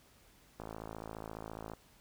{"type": "click train", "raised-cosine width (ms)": 1, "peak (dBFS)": -29, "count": 63, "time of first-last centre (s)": [0.6, 1.736], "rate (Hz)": 54.6, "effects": ["pink hiss -64 dBFS RMS until 2 s"]}